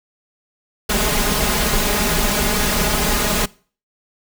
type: noise with comb filter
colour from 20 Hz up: pink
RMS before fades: -18 dBFS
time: 0.89-3.46 s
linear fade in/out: 10 ms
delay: 4.8 ms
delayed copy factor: +0.75
effects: noise-tail reverb RT60 0.4 s tail -22 dB re dry